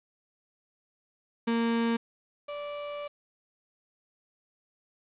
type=tone pair in turn; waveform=35% pulse; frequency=231.3 / 582.8 Hz; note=A#3 / D5; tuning=-13 / -13 cents; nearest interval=octave + major third; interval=1600 cents; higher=second; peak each=-23 / -33 dBFS; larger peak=first; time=1.47-1.97 / 2.48-3.08 s; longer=second; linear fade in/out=10 ms; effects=resampled to 8000 Hz + 9-bit